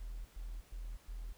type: tone bursts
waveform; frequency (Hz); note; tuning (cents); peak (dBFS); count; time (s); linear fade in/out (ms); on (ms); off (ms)
triangle; 41.12; E1; -4; -37; 4; 0-1.33; 10; 250; 110
effects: tanh soft clip ceiling -38 dBFS + pink hiss -64 dBFS RMS until 1.37 s